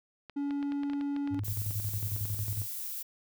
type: clicks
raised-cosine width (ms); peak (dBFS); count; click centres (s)
0.3; -29; 11; 0.297 / 0.508 / 0.628 / 0.721 / 0.834 / 0.899 / 0.934 / 1.011 / 1.164 / 1.275 / 1.392
type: tone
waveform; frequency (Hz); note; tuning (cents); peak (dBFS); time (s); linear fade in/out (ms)
triangle; 283.8; C#4; +41; -28; 0.36-1.4; 10
type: tone with tremolo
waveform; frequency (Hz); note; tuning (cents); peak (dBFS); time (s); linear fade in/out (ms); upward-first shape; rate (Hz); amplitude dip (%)
sine; 103.4; G#2; -7; -30; 1.3-2.67; 50; square; 11; 65
type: noise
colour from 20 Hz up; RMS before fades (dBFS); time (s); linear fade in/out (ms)
violet; -38; 1.44-3.03; 10
effects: none